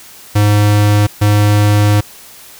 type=tone bursts at uneven times; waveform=square; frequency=103.83 Hz; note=G#2; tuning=in tune; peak=-8 dBFS; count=2; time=0.35-1.07 / 1.21-2.01 s; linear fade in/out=10 ms; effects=white hiss -37 dBFS RMS until 2.59 s